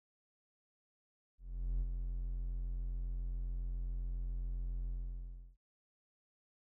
triangle tone with ADSR envelope, 43.65 Hz, F1, in tune, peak -29 dBFS, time 1.38-5.57 s, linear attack 430 ms, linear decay 39 ms, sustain -5 dB, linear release 680 ms, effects none

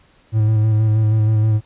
triangle tone with vibrato, 108.6 Hz, A2, 22 cents flat, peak -10 dBFS, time 0.32-1.61 s, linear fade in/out 50 ms, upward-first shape square, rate 6.3 Hz, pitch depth 21 cents each way, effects pink hiss -54 dBFS RMS until 1.65 s + resampled to 8000 Hz

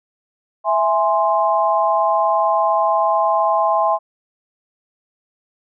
sine chord, E augmented, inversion none, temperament equal, 659.3 / 830.6 / 1046.5 Hz, E5 / G#5 / B#5, 0 / 0 / 0 cents, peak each -18 dBFS, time 0.64-3.99 s, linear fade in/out 50 ms, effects none

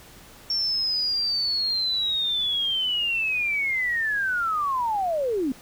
sine linear sweep, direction down, 5470 to 244.3 Hz, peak -22 dBFS, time 0.5-5.52 s, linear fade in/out 2 ms, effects pink hiss -48 dBFS RMS until 5.61 s

